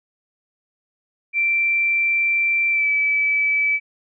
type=tone with pitch glide; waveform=sine; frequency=2349 to 2302 Hz; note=D7 to D7; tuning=0 to -35 cents; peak=-16 dBFS; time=1.33-3.8 s; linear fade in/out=50 ms; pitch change=-35 cents; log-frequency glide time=2.7-2.88 s; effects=none